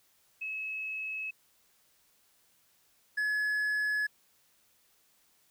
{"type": "tone pair in turn", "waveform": ["sine", "triangle"], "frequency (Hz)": [2580, 1700.1], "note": ["E7", "G#6"], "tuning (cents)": [-38, 40], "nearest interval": "perfect fifth", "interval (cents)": 722, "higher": "first", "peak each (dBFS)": [-34, -26], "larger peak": "second", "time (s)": [[0.41, 1.31], [3.17, 4.07]], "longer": "neither", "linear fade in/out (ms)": 10, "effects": ["white hiss -68 dBFS RMS until 5.5 s"]}